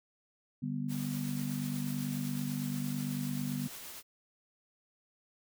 sine chord, G major, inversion second, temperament just, 147 / 196 / 245 Hz, D3 / G3 / B3, +2 / 0 / -14 cents, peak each -37 / -39 / -36 dBFS, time 0.62-3.68 s, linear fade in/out 10 ms
white noise with tremolo, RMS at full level -45 dBFS, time 0.88-4.03 s, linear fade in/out 50 ms, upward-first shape sine, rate 8.1 Hz, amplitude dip 25%
effects none

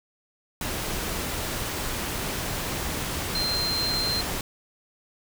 sine tone in noise, 4147 Hz, C8, 16 cents flat, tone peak -25 dBFS, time 3.35-4.21 s, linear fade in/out 2 ms, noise pink, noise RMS -30 dBFS, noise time 0.61-4.41 s, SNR +2 dB, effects none

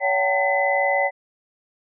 sine tone cluster, 564 / 709 / 769 / 897 / 2014 Hz, C#5 / F5 / G5 / A5 / B6, +30 / +26 / -33 / +33 / +33 cents, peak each -22 / -30 / -23 / -29 / -22 dBFS, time 0-1.11 s, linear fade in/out 50 ms, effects none

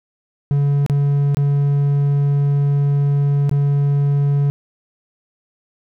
triangle tone with dropouts, 142.2 Hz, C#3, 45 cents sharp, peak -11 dBFS, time 0.51-4.5 s, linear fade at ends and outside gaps 0 ms, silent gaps 0.863-0.898 / 1.346-1.37 / 3.494-3.513 s, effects none

